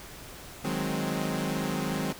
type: chord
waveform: sawtooth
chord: Ab dominant seventh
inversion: second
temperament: equal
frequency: 155.56 / 185 / 207.7 / 261.6 Hz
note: Eb3 / Gb3 / Ab3 / C4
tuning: 0 / 0 / 0 / 0 cents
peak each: -30 dBFS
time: 0.64-2.13 s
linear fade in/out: 10 ms
effects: pink hiss -45 dBFS RMS until 2.19 s